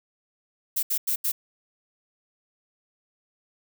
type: noise bursts at uneven times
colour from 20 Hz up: violet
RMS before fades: -25 dBFS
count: 4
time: 0.76-0.83 / 0.9-0.98 / 1.07-1.16 / 1.24-1.32 s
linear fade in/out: 10 ms
effects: none